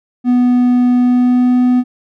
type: tone with pitch glide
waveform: triangle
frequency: 246.9 to 249.2 Hz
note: B3 to B3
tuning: 0 to +16 cents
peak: -6 dBFS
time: 0.24-1.84 s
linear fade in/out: 50 ms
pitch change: +16 cents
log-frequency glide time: 0.97-1.58 s
effects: none